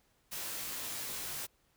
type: noise with comb filter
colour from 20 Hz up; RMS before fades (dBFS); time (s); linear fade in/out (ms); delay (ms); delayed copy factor
white; -40; 0.31-1.47; 20; 18; -1
effects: pink hiss -72 dBFS RMS until 1.76 s